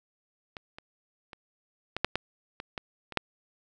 clicks, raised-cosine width 0.3 ms, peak -23 / -27 / -27 / -15 / -7 / -11 / -21 / -18 / -25 / -7 dBFS, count 10, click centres 0.568 / 0.785 / 1.332 / 1.966 / 2.046 / 2.156 / 2.601 / 2.778 / 3.123 / 3.173 s, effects none

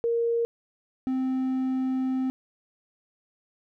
sine / triangle tone pair in turn, 466.2 / 260.3 Hz, A#4 / C4, 0 / -9 cents, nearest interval minor seventh, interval 1009 cents, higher first, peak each -22 dBFS, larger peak neither, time 0.04-0.45 / 1.07-2.3 s, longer second, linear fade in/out 0 ms, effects none

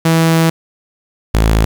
sawtooth tone pair in turn, 163.5 / 54.56 Hz, E3 / A1, -14 / -14 cents, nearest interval octave + perfect fifth, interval 1900 cents, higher first, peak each -5 dBFS, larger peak neither, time 0.05-0.5 / 1.34-1.65 s, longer first, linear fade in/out 5 ms, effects 7-bit

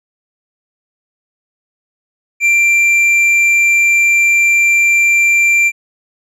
triangle tone with tanh clipping, 2362 Hz, D7, 9 cents sharp, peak -9 dBFS, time 2.4-5.72 s, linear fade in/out 50 ms, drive 10 dB, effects none

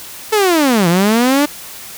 sawtooth linear two-way sweep, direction down then up, 444.2 to 164.5 to 298.6 Hz, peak -6 dBFS, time 0.32-1.46 s, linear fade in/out 10 ms, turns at 0.88 s, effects white hiss -32 dBFS RMS until 1.97 s

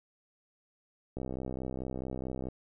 click train, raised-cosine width 2 ms, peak -24 dBFS, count 86, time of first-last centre 1.17-2.486 s, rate 64.6 Hz, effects none

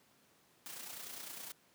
white noise with amplitude modulation, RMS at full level -45 dBFS, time 0.66-1.52 s, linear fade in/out 0 ms, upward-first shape sine, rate 29.8 Hz, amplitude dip 50%, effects pink hiss -68 dBFS RMS until 1.74 s + high-pass 150 Hz 12 dB/octave

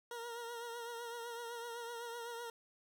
20% pulse tone with vibrato, 470 Hz, A#4, 14 cents sharp, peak -38 dBFS, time 0.11-2.5 s, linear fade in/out 2 ms, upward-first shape triangle, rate 7.9 Hz, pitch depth 47 cents each way, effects none

